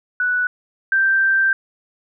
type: tone pair in turn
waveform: sine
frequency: 1480 / 1568 Hz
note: F#6 / G6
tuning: 0 / 0 cents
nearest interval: minor second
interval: 100 cents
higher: second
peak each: -16 / -13 dBFS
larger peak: second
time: 0.2-0.47 / 0.92-1.53 s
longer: second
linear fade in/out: 2 ms
effects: none